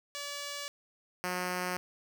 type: tone pair in turn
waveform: 5% pulse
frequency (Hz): 574 / 180.8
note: D5 / F#3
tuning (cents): -40 / -40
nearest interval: octave + minor sixth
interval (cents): 2000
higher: first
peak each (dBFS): -26 / -21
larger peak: second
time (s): 0.15-0.68 / 1.24-1.77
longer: neither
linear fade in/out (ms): 0
effects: none